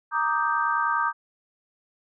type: chord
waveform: sine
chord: Eb major seventh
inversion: second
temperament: equal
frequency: 932.3 / 1174.7 / 1244.5 / 1568 Hz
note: Bb5 / D6 / Eb6 / G6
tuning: 0 / 0 / 0 / 0 cents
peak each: -27 dBFS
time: 0.11-1.13 s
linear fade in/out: 50 ms
effects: none